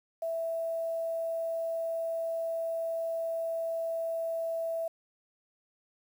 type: tone with quantisation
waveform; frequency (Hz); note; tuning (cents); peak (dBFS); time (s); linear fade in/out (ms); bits
sine; 659.3; E5; 0; -30; 0.22-4.88; 5; 9
effects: none